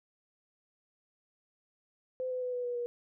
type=tone with pitch steps; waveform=sine; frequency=512 / 505.5 / 499.2 / 492.8 / 486.6 / 480.5 Hz; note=C5 / B4 / B4 / B4 / B4 / B4; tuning=-38 / +40 / +19 / -4 / -26 / -48 cents; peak=-32 dBFS; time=2.2-2.86 s; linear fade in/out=0 ms; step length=110 ms; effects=none